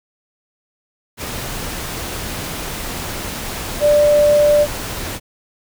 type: tone in noise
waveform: sine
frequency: 590 Hz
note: D5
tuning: 8 cents sharp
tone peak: -9 dBFS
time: 3.8-4.67 s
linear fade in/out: 50 ms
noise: pink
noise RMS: -26 dBFS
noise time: 1.17-5.2 s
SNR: +14 dB
effects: none